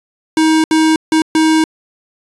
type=tone bursts at uneven times; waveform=square; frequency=316.6 Hz; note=D#4; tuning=30 cents sharp; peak=-9 dBFS; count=4; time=0.37-0.64 / 0.71-0.96 / 1.12-1.22 / 1.35-1.64 s; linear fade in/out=2 ms; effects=resampled to 24000 Hz